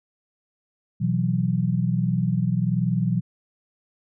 sine chord, B suspended fourth, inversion none, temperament equal, 123.47 / 164.81 / 185 Hz, B2 / E3 / F#3, 0 / 0 / 0 cents, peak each -24 dBFS, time 1-3.21 s, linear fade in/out 20 ms, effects none

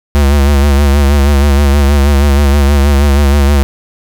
square tone with vibrato, 70.8 Hz, C#2, 37 cents sharp, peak -6 dBFS, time 0.15-3.63 s, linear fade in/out 0 ms, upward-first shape sine, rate 6.3 Hz, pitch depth 58 cents each way, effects none

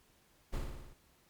brown noise with echo, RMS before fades -35 dBFS, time 0.52-0.6 s, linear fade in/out 20 ms, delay 57 ms, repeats 6, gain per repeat -3 dB, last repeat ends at 0.942 s, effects pink hiss -68 dBFS RMS until 1.29 s + MP3 96 kbps

